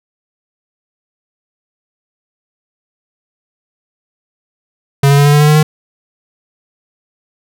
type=tone with pitch steps; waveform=square; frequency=139.4 / 141.35 / 143.32 / 145.32 / 147.35 / 149.41 / 151.49 / 153.61 Hz; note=C#3 / C#3 / D3 / D3 / D3 / D3 / D#3 / D#3; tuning=+10 / +34 / -42 / -18 / +6 / +30 / -46 / -22 cents; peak=-6 dBFS; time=5.03-5.63 s; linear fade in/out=5 ms; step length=75 ms; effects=none